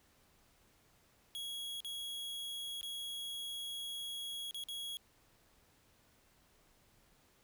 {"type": "tone with dropouts", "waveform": "45% pulse", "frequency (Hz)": 3322, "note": "G#7", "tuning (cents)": 0, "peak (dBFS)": -40, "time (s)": [1.35, 4.97], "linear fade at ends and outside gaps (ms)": 0, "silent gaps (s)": [[1.804, 1.847], [2.811, 2.83], [4.51, 4.545], [4.638, 4.686]], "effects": ["pink hiss -69 dBFS RMS until 7.43 s"]}